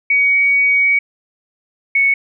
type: tone pair in turn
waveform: sine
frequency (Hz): 2251 / 2216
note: C#7 / C#7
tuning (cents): +26 / -1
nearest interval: unison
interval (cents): 27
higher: first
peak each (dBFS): -10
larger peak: neither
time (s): 0.1-0.99 / 1.95-2.14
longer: first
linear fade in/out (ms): 5
effects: none